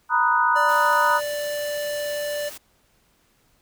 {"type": "chord", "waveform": "sine", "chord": "B major seventh", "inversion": "third", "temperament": "equal", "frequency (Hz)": [932.3, 987.8, 1244.5, 1480], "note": ["A#5", "B5", "D#6", "F#6"], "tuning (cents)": [0, 0, 0, 0], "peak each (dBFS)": -22, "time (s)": [0.09, 1.21], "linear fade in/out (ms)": 50}
{"type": "tone", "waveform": "square", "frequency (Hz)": 587.3, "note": "D5", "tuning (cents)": 0, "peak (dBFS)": -26, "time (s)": [0.55, 2.5], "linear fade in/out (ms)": 20}
{"type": "noise", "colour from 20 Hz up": "white", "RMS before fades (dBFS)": -39, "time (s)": [0.68, 2.58], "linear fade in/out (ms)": 10}
{"effects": ["pink hiss -63 dBFS RMS until 3.61 s"]}